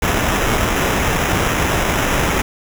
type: noise with sample-and-hold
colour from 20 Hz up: pink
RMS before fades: -17 dBFS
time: 0.02-2.42 s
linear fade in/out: 5 ms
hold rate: 4410 Hz
effects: none